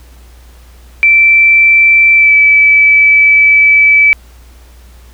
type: tone with pitch glide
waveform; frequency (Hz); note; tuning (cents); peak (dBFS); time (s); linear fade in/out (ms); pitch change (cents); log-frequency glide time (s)
sine; 2335 to 2304; D7 to D7; -11 to -34; -3; 1.03-4.13; 0; -23; 2.15-2.34
effects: added 60 Hz sine -35 dBFS peak until 5.13 s + pink hiss -45 dBFS RMS until 5.13 s